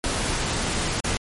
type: noise with dropouts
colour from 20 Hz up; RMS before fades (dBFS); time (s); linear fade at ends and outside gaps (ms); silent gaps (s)
pink; -25; 0.04-1.17; 0; 1.003-1.044
effects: MP3 48 kbps